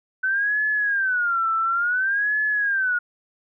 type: tone with vibrato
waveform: sine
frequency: 1509 Hz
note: F#6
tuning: 34 cents sharp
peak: -19 dBFS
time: 0.23-2.99 s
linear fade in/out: 10 ms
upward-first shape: sine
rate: 0.57 Hz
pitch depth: 220 cents each way
effects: none